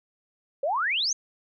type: exponential sweep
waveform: sine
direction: up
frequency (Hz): 523.3 to 6645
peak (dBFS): -23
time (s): 0.63-1.13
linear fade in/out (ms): 5
effects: none